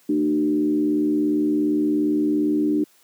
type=tone with frequency modulation; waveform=sine; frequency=300 Hz; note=D4; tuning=37 cents sharp; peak=-17 dBFS; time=0.09-2.84 s; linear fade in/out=5 ms; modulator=77.3 Hz; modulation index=0.7; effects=white hiss -57 dBFS RMS until 3.03 s + high-pass 150 Hz 12 dB/octave